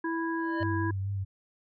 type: harmonic tone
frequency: 329.6 Hz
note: E4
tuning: in tune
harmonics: 1 / 3 / 5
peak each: -30 / -35 / -36 dBFS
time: 0.04-0.91 s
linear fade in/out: 5 ms
type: tone with exponential growth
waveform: square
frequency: 604 Hz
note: D5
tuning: 48 cents sharp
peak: -33 dBFS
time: 0.33-0.63 s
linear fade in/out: 0 ms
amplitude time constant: 64 ms
type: tone with vibrato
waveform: sine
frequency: 98 Hz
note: G2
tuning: in tune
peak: -29 dBFS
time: 0.6-1.25 s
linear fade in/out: 20 ms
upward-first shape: sine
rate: 4.4 Hz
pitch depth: 33 cents each way
effects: resampled to 11025 Hz